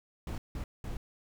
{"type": "noise bursts at uneven times", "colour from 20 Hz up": "brown", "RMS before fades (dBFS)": -37, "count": 3, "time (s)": [[0.27, 0.38], [0.55, 0.64], [0.84, 0.97]], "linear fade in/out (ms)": 2, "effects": []}